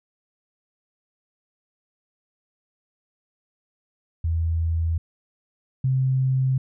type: tone pair in turn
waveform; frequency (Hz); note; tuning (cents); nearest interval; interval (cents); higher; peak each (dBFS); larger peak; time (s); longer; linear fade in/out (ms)
sine; 82.3 / 131.25; E2 / C3; -2 / +6; minor sixth; 808; second; -20 / -18; second; 4.24-4.98 / 5.84-6.58; neither; 5
effects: none